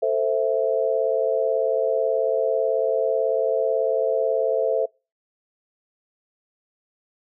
sine chord, A minor, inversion none, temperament equal with one note detuned, 445.1 / 523.3 / 659.3 Hz, A4 / C5 / E5, +20 / 0 / 0 cents, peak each -23 dBFS, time 0.02-4.86 s, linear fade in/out 10 ms, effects noise-tail reverb RT60 0.3 s tail -26 dB re dry

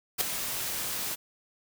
white noise with ADSR envelope, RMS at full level -23 dBFS, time 0.18-1.16 s, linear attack 31 ms, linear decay 3 ms, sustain -10 dB, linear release 25 ms, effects none

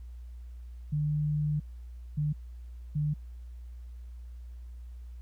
sine tone bursts at uneven times, 149.8 Hz, D3, 35 cents sharp, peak -26 dBFS, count 3, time 0.92-1.6 / 2.17-2.33 / 2.95-3.14 s, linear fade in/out 10 ms, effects added 60 Hz sine -41 dBFS peak until 5.21 s + pink hiss -70 dBFS RMS until 5.21 s

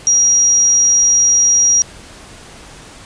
sine tone, 5720 Hz, F8, 41 cents sharp, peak -8 dBFS, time 0.07-1.82 s, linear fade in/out 0 ms, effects pink hiss -37 dBFS RMS until 3.05 s + resampled to 22050 Hz

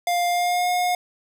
square tone with pitch glide, 702 to 718 Hz, F5 to F5, +9 to +48 cents, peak -20 dBFS, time 0.07-0.95 s, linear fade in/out 2 ms, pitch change +39 cents, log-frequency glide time 0.28-0.69 s, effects none

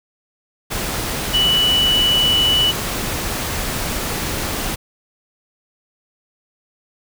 sine tone in noise, 2960 Hz, F#7, in tune, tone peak -13 dBFS, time 1.33-2.72 s, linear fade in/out 20 ms, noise pink, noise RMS -23 dBFS, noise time 0.7-4.76 s, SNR +7 dB, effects none

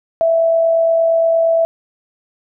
sine tone with amplitude modulation, 660 Hz, E5, 2 cents sharp, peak -9 dBFS, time 0.21-1.65 s, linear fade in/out 0 ms, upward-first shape sine, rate 48.6 Hz, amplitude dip 30%, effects none

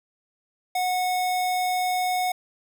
square tone, 732 Hz, F#5, 19 cents flat, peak -23 dBFS, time 0.75-2.32 s, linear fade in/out 5 ms, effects none

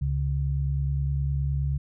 sine tone pair together, 69.65 / 139.3 Hz, C#2 / C#3, +9 / +9 cents, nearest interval octave, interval 1200 cents, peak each -26 dBFS, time 0.01-1.78 s, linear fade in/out 10 ms, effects none

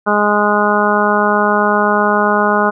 harmonic tone, 207.7 Hz, G#3, in tune, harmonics 1 / 2 / 3 / 4 / 5 / 6 / 7, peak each -18 / -18 / -18 / -18 / -18 / -18 / -18 dBFS, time 0.06-2.71 s, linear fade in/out 20 ms, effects none

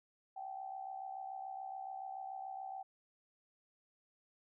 sine tone with amplitude modulation, 770 Hz, G5, 31 cents flat, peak -39 dBFS, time 0.36-2.83 s, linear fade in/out 10 ms, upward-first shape sine, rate 67 Hz, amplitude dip 70%, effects none

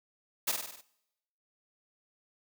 white noise with echo, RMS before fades -29 dBFS, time 0.47-0.52 s, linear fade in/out 10 ms, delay 49 ms, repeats 6, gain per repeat -4 dB, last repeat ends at 0.814 s, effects noise-tail reverb RT60 0.9 s tail -22 dB re dry + high-pass 150 Hz 12 dB/octave

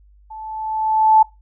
sine tone with level ramp, 873 Hz, A5, 14 cents flat, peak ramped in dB -32 to -6 dBFS, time 0.3-1.23 s, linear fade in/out 10 ms, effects noise-tail reverb RT60 0.2 s tail -20 dB re dry + added 50 Hz sine -47 dBFS peak until 1.41 s

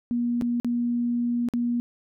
sine tone with dropouts, 239.4 Hz, A#3, 46 cents sharp, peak -22 dBFS, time 0.11-1.8 s, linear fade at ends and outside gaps 0 ms, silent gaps 0.412-0.421 / 0.6-0.646 / 1.487-1.537 s, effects none

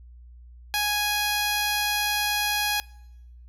10% pulse tone with low-pass filter, 830.6 Hz, G#5, in tune, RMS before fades -25 dBFS, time 0.74-2.8 s, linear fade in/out 0 ms, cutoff 12000 Hz, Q 1.4, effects noise-tail reverb RT60 0.9 s tail -24 dB re dry + added 60 Hz sine -44 dBFS peak until 3.48 s

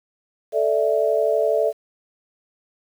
sine chord, A suspended fourth, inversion none, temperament equal, 440 / 587.3 / 659.3 Hz, A4 / D5 / E5, 0 / 0 / 0 cents, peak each -21 dBFS, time 0.52-1.73 s, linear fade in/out 50 ms, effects 8-bit

